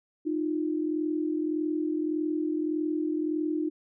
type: tone pair together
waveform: sine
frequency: 308 / 349.7 Hz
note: D#4 / F4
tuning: -17 / +2 cents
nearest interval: major second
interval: 219 cents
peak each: -27 / -32 dBFS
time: 0.25-3.7 s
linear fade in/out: 20 ms
effects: none